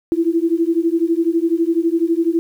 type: beating tone pair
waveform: sine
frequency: 327.5 / 339.5 Hz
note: E4 / F4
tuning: -11 / -49 cents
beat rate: 12 Hz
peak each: -17 dBFS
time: 0.12-2.39 s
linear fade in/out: 0 ms
effects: 8-bit